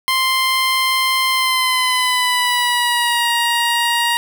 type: tone with pitch glide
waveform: 15% pulse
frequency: 1046.5 to 943.2 Hz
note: C6 to A#5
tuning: 0 to +20 cents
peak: -8 dBFS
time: 0.08-4.17 s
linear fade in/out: 0 ms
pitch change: -180 cents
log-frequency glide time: 1.3-3.3 s
effects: none